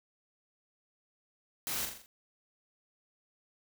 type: noise with echo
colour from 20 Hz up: white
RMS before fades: -36 dBFS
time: 1.67-1.85 s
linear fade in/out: 0 ms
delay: 42 ms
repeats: 5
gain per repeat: -5 dB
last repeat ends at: 2.06 s
effects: none

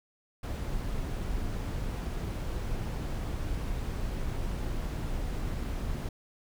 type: noise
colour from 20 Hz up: brown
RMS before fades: -33 dBFS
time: 0.43-6.09 s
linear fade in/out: 5 ms
effects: none

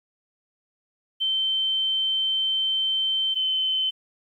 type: tone pair in turn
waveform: sine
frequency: 3100 / 3066 Hz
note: G7 / G7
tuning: -20 / -39 cents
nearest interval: unison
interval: 19 cents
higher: first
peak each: -21 dBFS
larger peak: neither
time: 1.2-3.35 / 3.35-3.91 s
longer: first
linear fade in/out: 20 ms
effects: 10-bit

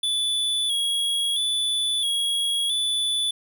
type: tone with vibrato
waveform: square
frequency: 3394 Hz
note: G#7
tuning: 37 cents sharp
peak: -22 dBFS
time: 0.03-3.31 s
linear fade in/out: 5 ms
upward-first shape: square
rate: 0.75 Hz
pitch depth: 41 cents each way
effects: none

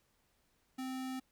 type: tone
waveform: square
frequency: 260 Hz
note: C4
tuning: 11 cents flat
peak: -39 dBFS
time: 0.78-1.2 s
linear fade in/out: 10 ms
effects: pink hiss -75 dBFS RMS until 1.31 s

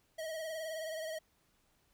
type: tone with vibrato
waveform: square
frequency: 637 Hz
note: D#5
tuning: 41 cents sharp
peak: -39 dBFS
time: 0.18-1.19 s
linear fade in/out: 10 ms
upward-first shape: triangle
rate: 19 Hz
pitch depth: 58 cents each way
effects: pink hiss -73 dBFS RMS until 1.93 s

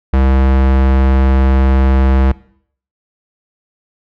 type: tone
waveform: square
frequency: 66.2 Hz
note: C2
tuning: 21 cents sharp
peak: -9 dBFS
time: 0.13-2.32 s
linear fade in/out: 5 ms
effects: noise-tail reverb RT60 0.6 s tail -20 dB re dry + low-pass 2000 Hz 12 dB/octave

